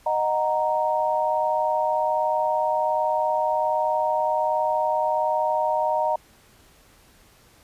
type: chord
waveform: sine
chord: D# minor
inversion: none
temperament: equal with one note detuned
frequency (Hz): 618.7 / 740 / 932.3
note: D#5 / F#5 / A#5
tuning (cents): -10 / 0 / 0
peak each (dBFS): -24 / -27 / -23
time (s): 0.06-6.16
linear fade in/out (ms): 5
effects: pink hiss -55 dBFS RMS until 7.63 s + resampled to 32000 Hz